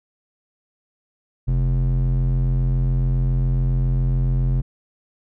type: tone with band-pass filter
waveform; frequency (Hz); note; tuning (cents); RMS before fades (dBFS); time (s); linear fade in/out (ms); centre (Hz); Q
square; 43.61; F1; -2; -19; 1.47-4.62; 20; 97; 8
effects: none